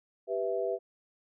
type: chord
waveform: sine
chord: E minor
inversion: first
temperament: equal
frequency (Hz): 392 / 493.9 / 659.3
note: G4 / B4 / E5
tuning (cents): 0 / 0 / 0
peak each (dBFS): -33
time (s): 0.27-0.79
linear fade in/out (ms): 50
effects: none